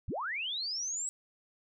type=linear sweep; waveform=sine; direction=up; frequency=32.17 to 7902 Hz; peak=-33 dBFS; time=0.08-1.09 s; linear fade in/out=0 ms; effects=none